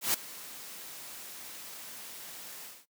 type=noise with ADSR envelope; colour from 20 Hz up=white; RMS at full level=-26 dBFS; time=0.01-2.86 s; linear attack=130 ms; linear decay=6 ms; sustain=-19 dB; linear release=220 ms; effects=noise-tail reverb RT60 0.1 s tail -19 dB re dry + high-pass 150 Hz 12 dB/octave